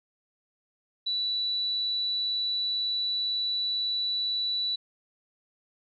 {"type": "tone", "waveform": "sine", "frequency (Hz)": 3951, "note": "B7", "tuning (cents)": 0, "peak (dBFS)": -26, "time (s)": [1.06, 4.76], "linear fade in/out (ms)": 10, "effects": []}